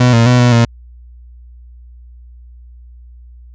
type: tone with pitch steps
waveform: 30% pulse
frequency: 124.2 / 115.8 / 124.1 / 122.2 / 116.9 Hz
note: B2 / A#2 / B2 / B2 / A#2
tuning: +10 / -11 / +9 / -18 / +5 cents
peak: -4 dBFS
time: 0-0.65 s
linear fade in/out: 5 ms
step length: 130 ms
effects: added 60 Hz sine -35 dBFS peak until 3.54 s + resampled to 16000 Hz